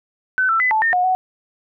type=tone with pitch steps; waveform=sine; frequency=1516 / 1334 / 2008 / 873 / 1823 / 724 / 744 Hz; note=F#6 / E6 / B6 / A5 / A#6 / F#5 / F#5; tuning=+42 / +20 / +28 / -14 / -39 / -38 / +9 cents; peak=-14 dBFS; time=0.38-1.15 s; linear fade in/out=0 ms; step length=110 ms; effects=none